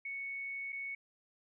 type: tone with dropouts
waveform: sine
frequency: 2217 Hz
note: C#7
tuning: in tune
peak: -38 dBFS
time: 0.05-0.95 s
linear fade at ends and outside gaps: 5 ms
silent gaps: 0.723-0.727 s
effects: none